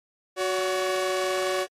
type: tone pair together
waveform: sawtooth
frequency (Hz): 370 / 567.4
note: F#4 / C#5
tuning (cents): 0 / +40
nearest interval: perfect fifth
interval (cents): 740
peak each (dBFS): -23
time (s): 0.36-1.67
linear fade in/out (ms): 50
effects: low-pass 10000 Hz 12 dB/octave + AAC 64 kbps